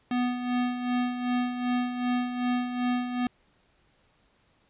square tone with tremolo, 246.9 Hz, B3, in tune, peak -24 dBFS, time 0.11-3.27 s, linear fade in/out 2 ms, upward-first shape sine, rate 2.6 Hz, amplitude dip 60%, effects pink hiss -66 dBFS RMS until 4.69 s + resampled to 8000 Hz

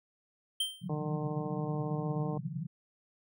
square tone with exponential decay, 3136 Hz, G7, in tune, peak -27 dBFS, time 0.6-0.88 s, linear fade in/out 5 ms, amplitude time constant 59 ms
pink band-pass noise, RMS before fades -39 dBFS, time 0.81-2.67 s, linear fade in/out 10 ms, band 130 to 190 Hz, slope 96 dB/octave
harmonic tone, 151.1 Hz, D3, 50 cents sharp, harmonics 1 / 2 / 3 / 4 / 5 / 6 / 7, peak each -36 / -40 / -40 / -44 / -44 / -48 / -48 dBFS, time 0.89-2.38 s, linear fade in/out 5 ms
effects none

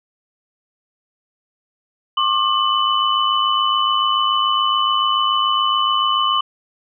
sine tone cluster, 1079 / 1186 / 2995 Hz, C#6 / D6 / F#7, -47 / +17 / +20 cents, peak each -19 dBFS, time 2.17-6.41 s, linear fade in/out 5 ms, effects none

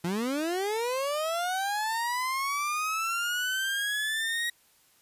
30% pulse linear sweep, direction up, 164.1 to 1900 Hz, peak -25 dBFS, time 0.04-4.5 s, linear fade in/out 5 ms, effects white hiss -63 dBFS RMS until 5.01 s + resampled to 32000 Hz

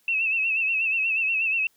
sine tone with vibrato, 2637 Hz, E7, in tune, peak -21 dBFS, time 0.08-1.67 s, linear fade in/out 2 ms, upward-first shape sine, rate 8.3 Hz, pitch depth 65 cents each way, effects white hiss -65 dBFS RMS until 1.76 s

